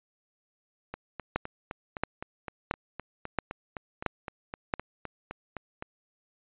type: two click trains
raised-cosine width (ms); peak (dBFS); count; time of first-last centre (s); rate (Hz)
0.5; -11 / -21; 6 / 20; 1.36-4.738 / 0.94-5.824; 1.48 / 3.89
effects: resampled to 8000 Hz